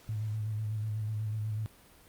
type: tone with vibrato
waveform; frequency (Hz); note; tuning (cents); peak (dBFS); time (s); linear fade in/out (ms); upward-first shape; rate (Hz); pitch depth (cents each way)
sine; 107.8; A2; -35; -31; 0.09-1.66; 0; square; 8.1; 29
effects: pink hiss -58 dBFS RMS until 2.08 s + Opus 48 kbps